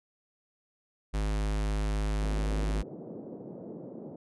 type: tone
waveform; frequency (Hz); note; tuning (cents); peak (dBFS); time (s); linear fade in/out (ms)
square; 51.91; G#1; 0; -28; 1.13-2.83; 20
type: band-pass noise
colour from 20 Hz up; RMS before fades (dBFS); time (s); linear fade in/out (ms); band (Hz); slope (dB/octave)
pink; -43; 2.22-4.16; 5; 170 to 550; 24
effects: resampled to 24000 Hz